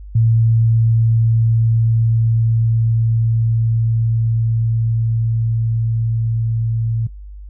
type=tone with level ramp; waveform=sine; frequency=113.5 Hz; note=A#2; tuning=46 cents flat; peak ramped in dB=-10 to -16 dBFS; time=0.15-7.07 s; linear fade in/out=5 ms; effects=noise-tail reverb RT60 0.1 s tail -21 dB re dry + added 50 Hz sine -31 dBFS peak until 7.49 s